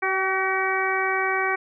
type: harmonic tone with a mistuned harmonic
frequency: 380 Hz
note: F#4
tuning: 46 cents sharp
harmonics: 1 / 2 / 3 / 4 / 5 / 6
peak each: -28 / -28 / -28 / -28 / -28 / -28 dBFS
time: 0.02-1.56 s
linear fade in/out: 10 ms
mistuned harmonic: 2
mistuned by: +21 cents
effects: none